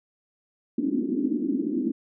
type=band-pass noise; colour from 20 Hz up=white; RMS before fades=-26 dBFS; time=0.78-1.92 s; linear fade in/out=5 ms; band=230 to 310 Hz; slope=48 dB/octave; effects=none